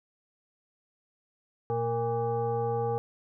sine tone with frequency modulation, 466.2 Hz, A#4, in tune, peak -26 dBFS, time 1.7-2.98 s, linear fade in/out 0 ms, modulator 348 Hz, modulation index 1.1, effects none

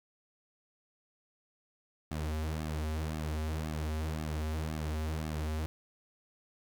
sawtooth tone with flanger, 77.8 Hz, D#2, in tune, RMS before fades -35 dBFS, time 2.11-5.66 s, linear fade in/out 0 ms, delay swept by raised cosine 2 to 6.6 ms, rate 1.9 Hz, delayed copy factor -0.85, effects none

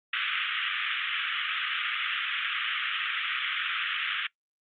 white band-pass noise, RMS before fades -30 dBFS, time 0.13-4.27 s, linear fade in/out 5 ms, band 1200 to 3400 Hz, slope 96 dB/octave, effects noise-tail reverb RT60 0.1 s tail -20 dB re dry + Opus 48 kbps

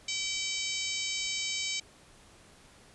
harmonic tone with a mistuned harmonic, 767 Hz, G5, 38 cents flat, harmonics 3 / 4 / 5 / 6 / 7 / 8 / 9 / 10, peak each -37 / -38 / -39 / -40 / -40 / -41 / -42 / -42 dBFS, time 0.08-1.8 s, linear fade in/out 5 ms, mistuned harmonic 8, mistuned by +45 cents, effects pink hiss -57 dBFS RMS until 2.94 s + resampled to 24000 Hz

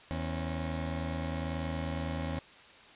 20% pulse tone pair together, 81 / 272.5 Hz, E2 / C#4, -30 / -29 cents, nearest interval octave + major sixth, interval 2101 cents, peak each -29 / -34 dBFS, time 0.11-2.39 s, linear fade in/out 0 ms, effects white hiss -54 dBFS RMS until 2.95 s + resampled to 8000 Hz

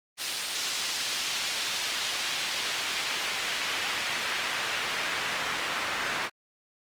pink noise with band-pass filter sweep, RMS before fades -31 dBFS, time 0.17-6.3 s, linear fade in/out 50 ms, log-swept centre 4700 to 1700 Hz, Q 0.94, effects Opus 32 kbps

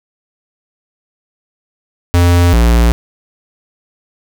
square tone pair in turn, 87.31 / 58.27 Hz, F2 / A#1, 0 / 0 cents, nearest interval perfect fifth, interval 700 cents, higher first, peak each -7 dBFS, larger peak neither, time 2.14-2.53 / 2.53-2.92 s, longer neither, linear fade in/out 0 ms, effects none

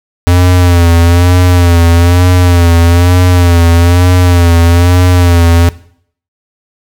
square tone with vibrato, 87.31 Hz, F2, in tune, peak -4 dBFS, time 0.27-5.69 s, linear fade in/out 0 ms, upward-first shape sine, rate 1.1 Hz, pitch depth 58 cents each way, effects noise-tail reverb RT60 0.6 s tail -19 dB re dry

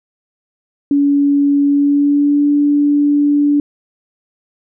sine tone with pitch glide, 284.1 to 290.1 Hz, C#4 to D4, +43 to -21 cents, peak -9 dBFS, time 0.91-3.6 s, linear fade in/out 2 ms, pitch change +36 cents, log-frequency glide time 1.66-2.49 s, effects none

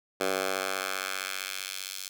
10% pulse tone with high-pass filter sweep, 95.3 Hz, G2, 48 cents flat, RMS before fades -33 dBFS, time 0.2-2.09 s, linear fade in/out 10 ms, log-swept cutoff 460 to 4500 Hz, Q 0.89, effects none

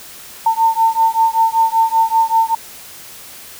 sine beating tone pair, 899 / 904.2 Hz, A5 / A5, +37 / +47 cents, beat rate 5.2 Hz, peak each -14 dBFS, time 0.46-2.55 s, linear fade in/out 5 ms, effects white hiss -36 dBFS RMS until 3.59 s

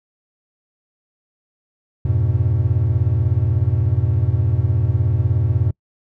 triangle chord, F diminished, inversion none, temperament equal, 87.31 / 103.83 / 123.47 Hz, F2 / Ab2 / Cb3, 0 / 0 / 0 cents, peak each -18 / -17 / -17 dBFS, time 2.05-5.71 s, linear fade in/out 5 ms, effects noise-tail reverb RT60 0.1 s tail -26 dB re dry

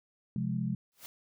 sine chord, F minor, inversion second, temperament just, 130.96 / 174.61 / 209.5 Hz, C3 / F3 / Ab3, +2 / 0 / +15 cents, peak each -34 dBFS, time 0.36-0.75 s, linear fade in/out 2 ms
white noise with exponential growth, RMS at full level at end -42 dBFS, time 0.92-1.06 s, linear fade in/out 0 ms, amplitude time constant 29 ms
effects none

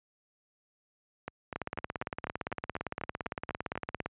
two click trains, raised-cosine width 0.5 ms, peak -21 / -18 dBFS, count 12 / 45, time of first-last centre 1.28-4.003 / 1.56-4.06 s, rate 4.04 / 17.6 Hz, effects high-pass 60 Hz 12 dB/octave + resampled to 8000 Hz

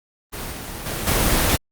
pink noise with level steps, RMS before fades -30 / -32 / -26 / -18 dBFS, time 0.32-1.57 s, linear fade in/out 20 ms, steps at 0.52 / 0.86 / 1.07 s, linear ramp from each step 2 ms, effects Opus 24 kbps

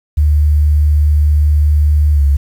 sine tone with pitch glide, 74.6 to 70.41 Hz, D2 to C#2, +28 to +28 cents, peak -7 dBFS, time 0.17-2.37 s, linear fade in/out 10 ms, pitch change -100 cents, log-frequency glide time 2.13-2.23 s, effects 7-bit

